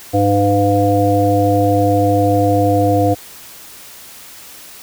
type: harmonic tone with a mistuned harmonic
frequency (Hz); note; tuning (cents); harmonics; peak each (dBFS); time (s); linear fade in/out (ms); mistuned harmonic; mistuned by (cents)
100.7; G2; +47; 1 / 3 / 5 / 7; -16 / -16 / -16 / -16; 0.13-3.15; 20; 1; +22
effects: white hiss -37 dBFS RMS until 4.82 s